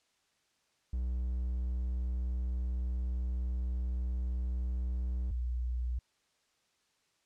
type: tone pair in turn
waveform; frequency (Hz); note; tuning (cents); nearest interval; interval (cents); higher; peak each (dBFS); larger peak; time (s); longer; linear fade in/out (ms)
triangle / sine; 61.74 / 60.82; B1 / B1; 0 / -26; unison; 26; first; -29 / -31; first; 0.93-5.31 / 5.31-5.99; first; 5
effects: white hiss -74 dBFS RMS until 7.25 s + low-pass 7000 Hz 12 dB/octave